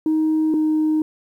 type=tone pair in turn; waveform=sine; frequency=313.4 / 310.3 Hz; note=D#4 / D#4; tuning=+13 / -5 cents; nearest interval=unison; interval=18 cents; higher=first; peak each=-14 dBFS; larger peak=neither; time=0.06-0.54 / 0.54-1.02 s; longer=neither; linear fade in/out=2 ms; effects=tanh soft clip ceiling -13 dBFS + 9-bit